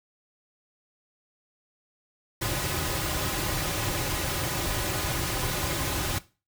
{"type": "noise with comb filter", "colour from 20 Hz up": "pink", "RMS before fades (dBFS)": -29, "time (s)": [2.41, 6.19], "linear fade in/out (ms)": 10, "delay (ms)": 4.4, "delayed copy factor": -0.6, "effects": ["noise-tail reverb RT60 0.3 s tail -17 dB re dry"]}